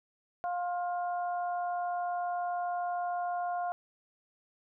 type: harmonic tone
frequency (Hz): 353.3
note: F4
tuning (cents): +20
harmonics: 2 / 3 / 4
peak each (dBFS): -31 / -42 / -44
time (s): 0.44-3.72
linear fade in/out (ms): 0
effects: none